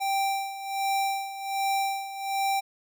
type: tone with tremolo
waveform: square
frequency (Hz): 784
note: G5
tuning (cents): 0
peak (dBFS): -24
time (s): 0-2.61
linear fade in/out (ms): 20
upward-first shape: sine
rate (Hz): 1.3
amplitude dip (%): 75
effects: none